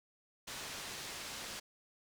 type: low-pass noise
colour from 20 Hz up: white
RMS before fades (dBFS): -45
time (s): 0.47-1.6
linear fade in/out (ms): 10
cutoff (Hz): 6100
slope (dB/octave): 12
effects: none